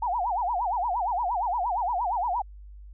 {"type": "tone with vibrato", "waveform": "sine", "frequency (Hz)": 831, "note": "G#5", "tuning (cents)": 1, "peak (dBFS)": -24, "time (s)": [0.02, 2.42], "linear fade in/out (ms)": 5, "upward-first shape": "sine", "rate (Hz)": 8.6, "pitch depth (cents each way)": 300, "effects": ["added 50 Hz sine -42 dBFS peak until 2.93 s"]}